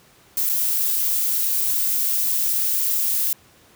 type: noise with dropouts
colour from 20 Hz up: violet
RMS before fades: -21 dBFS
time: 0.37-3.33 s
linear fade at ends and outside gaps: 2 ms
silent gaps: 0.492-0.496 s
effects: pink hiss -53 dBFS RMS until 3.75 s + high-pass 80 Hz 12 dB/octave